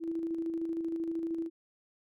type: tone with tremolo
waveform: sine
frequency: 330 Hz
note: E4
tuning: 2 cents sharp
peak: -30 dBFS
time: 0-1.5 s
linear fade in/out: 50 ms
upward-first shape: square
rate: 13 Hz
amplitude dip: 35%
effects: none